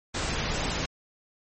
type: noise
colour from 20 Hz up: pink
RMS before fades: -29 dBFS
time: 0.14-0.86 s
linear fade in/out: 10 ms
effects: MP3 32 kbps